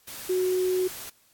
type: tone in noise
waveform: sine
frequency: 368.7 Hz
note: F#4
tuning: 6 cents flat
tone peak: -22 dBFS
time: 0.29-0.88 s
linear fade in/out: 10 ms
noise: white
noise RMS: -39 dBFS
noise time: 0.07-1.1 s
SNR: +14 dB
effects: white hiss -62 dBFS RMS until 1.33 s + AAC 64 kbps